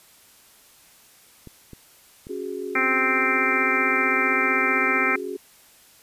clicks, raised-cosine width 3 ms, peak -27 dBFS, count 3, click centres 1.473 / 1.733 / 2.269 s
sine chord, C# suspended fourth, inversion none, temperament equal, 277.2 / 370 / 415.3 Hz, C#4 / F#4 / G#4, 0 / 0 / 0 cents, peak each -36 / -31 / -32 dBFS, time 2.29-5.37 s, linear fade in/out 10 ms
harmonic tone, 261.6 Hz, C4, in tune, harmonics 1 / 2 / 3 / 4 / 5 / 6 / 7 / 8 / 9, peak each -30 / -36 / -33 / -34 / -25 / -29 / -29 / -24 / -25 dBFS, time 2.75-5.16 s, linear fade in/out 5 ms
effects white hiss -53 dBFS RMS until 6.02 s + resampled to 32000 Hz

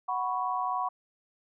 sine chord, F# suspended fourth, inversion none, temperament just, 740 / 986.7 / 1110 Hz, F#5 / B5 / C#6, 0 / -2 / +2 cents, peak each -32 dBFS, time 0.08-0.89 s, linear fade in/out 10 ms, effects none

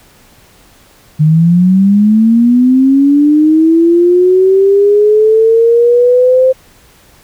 sine linear sweep, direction up, 150 to 523.3 Hz, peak -4 dBFS, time 1.19-6.53 s, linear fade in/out 20 ms, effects pink hiss -44 dBFS RMS until 7.23 s

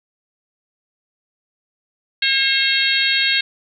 harmonic tone, 539 Hz, C#5, 49 cents flat, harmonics 3 / 4 / 5 / 6 / 7 / 8, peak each -22 / -22 / -22 / -22 / -22 / -22 dBFS, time 2.22-3.41 s, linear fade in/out 5 ms, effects none

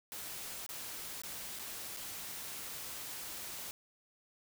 white noise with dropouts, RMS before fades -44 dBFS, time 0.12-3.71 s, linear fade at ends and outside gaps 0 ms, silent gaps 0.664-0.691 / 1.218-1.235 / 1.589-1.594 / 1.965-1.97 s, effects none

